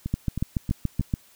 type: two click trains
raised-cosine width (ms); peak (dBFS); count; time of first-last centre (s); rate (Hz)
5; -16 / -11; 4 / 8; 0.06-1.009 / 0.14-1.139; 3.16 / 7.01
effects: white hiss -56 dBFS RMS until 1.35 s